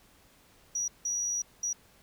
sine tone bursts at uneven times, 5800 Hz, F#8, 35 cents flat, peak -27 dBFS, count 3, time 0.75-0.88 / 1.05-1.42 / 1.63-1.73 s, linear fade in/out 5 ms, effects tanh soft clip ceiling -26 dBFS + pink hiss -61 dBFS RMS until 2.02 s

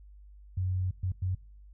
sine tone bursts at uneven times, 92.5 Hz, F#2, in tune, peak -27 dBFS, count 3, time 0.57-0.91 / 1.03-1.12 / 1.22-1.35 s, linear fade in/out 5 ms, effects noise-tail reverb RT60 0.6 s tail -24 dB re dry + added 50 Hz sine -49 dBFS peak until 1.73 s

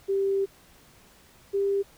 sine tone pair in turn, 392 / 397 Hz, G4 / G4, 0 / +22 cents, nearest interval unison, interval 22 cents, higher second, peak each -22 dBFS, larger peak neither, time 0.08-0.46 / 1.53-1.83 s, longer first, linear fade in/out 20 ms, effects pink hiss -56 dBFS RMS until 1.97 s

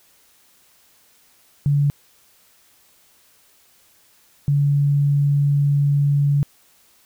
sine tone pair in turn, 143.4 / 142.85 Hz, D3 / D3, -41 / -48 cents, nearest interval unison, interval 7 cents, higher first, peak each -14 dBFS, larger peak neither, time 1.66-1.9 / 4.48-6.43 s, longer second, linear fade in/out 0 ms, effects white hiss -56 dBFS RMS until 7.05 s

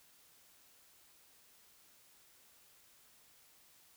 silence, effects white hiss -65 dBFS RMS until 3.96 s

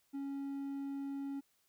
triangle tone, 277.2 Hz, C#4, in tune, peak -36 dBFS, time 0.13-1.41 s, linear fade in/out 20 ms, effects white hiss -75 dBFS RMS until 1.68 s

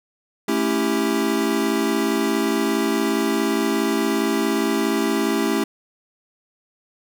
square chord, A dominant seventh, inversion none, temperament equal with one note detuned, 220 / 277.2 / 329.6 / 394.3 Hz, A3 / C#4 / E4 / G4, 0 / 0 / 0 / +10 cents, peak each -25 dBFS, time 0.48-5.64 s, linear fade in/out 5 ms, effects none

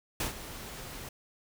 pink noise with ADSR envelope, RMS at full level -30 dBFS, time 0.2-1.09 s, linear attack 3 ms, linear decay 120 ms, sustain -13 dB, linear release 4 ms, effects none

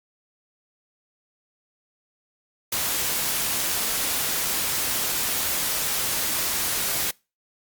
white noise, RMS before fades -25 dBFS, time 2.72-7.11 s, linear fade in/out 5 ms, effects noise-tail reverb RT60 0.3 s tail -26 dB re dry + Opus 48 kbps

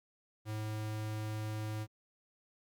square tone, 107.8 Hz, A2, 35 cents flat, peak -37 dBFS, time 0.45-1.87 s, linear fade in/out 50 ms, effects Opus 48 kbps

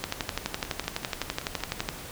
two click trains, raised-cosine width 0.2 ms, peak -10 / -21 dBFS, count 23 / 8, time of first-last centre 0.04-1.889 / 0.46-1.796 s, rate 11.9 / 5.24 Hz, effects pink hiss -41 dBFS RMS until 2.11 s

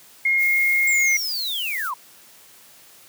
sine tone, 2144 Hz, C7, 42 cents sharp, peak -16 dBFS, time 0.25-1.17 s, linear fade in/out 5 ms
violet noise, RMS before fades -33 dBFS, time 0.37-1.92 s, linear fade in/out 50 ms
sine linear sweep, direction down, 7640 to 940 Hz, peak -24 dBFS, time 0.87-1.94 s, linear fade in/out 5 ms
effects white hiss -49 dBFS RMS until 3.08 s + high-pass 100 Hz 12 dB/octave

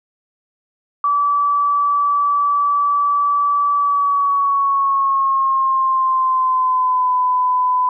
sine tone with pitch glide, 1153 to 1003.7 Hz, D6 to B5, -32 to +28 cents, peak -13 dBFS, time 1.04-7.89 s, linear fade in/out 2 ms, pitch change -240 cents, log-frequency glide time 3.75-7.12 s, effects none

